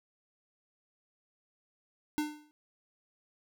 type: tone with exponential decay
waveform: square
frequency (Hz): 300.5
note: D4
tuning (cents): +40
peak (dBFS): -27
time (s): 2.18-2.51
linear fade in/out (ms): 0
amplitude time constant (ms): 70
effects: none